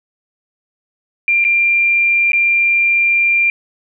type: tone with dropouts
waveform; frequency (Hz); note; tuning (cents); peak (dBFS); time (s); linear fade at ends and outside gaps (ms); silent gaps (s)
sine; 2382; D7; +24; -10; 1.28-3.5; 1; 1.442-1.449 / 2.319-2.332
effects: none